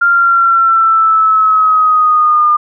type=linear sweep; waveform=sine; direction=down; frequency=1396.9 to 1205 Hz; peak=-6 dBFS; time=0.01-2.57 s; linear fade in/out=10 ms; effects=none